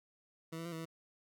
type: tone with pitch steps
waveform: 20% pulse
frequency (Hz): 162.8 / 165.6 / 171.3 / 161.9 / 163.6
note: E3 / E3 / F3 / E3 / E3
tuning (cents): -21 / +8 / -33 / -31 / -13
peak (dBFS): -36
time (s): 0.52-0.855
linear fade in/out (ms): 10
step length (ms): 67
effects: none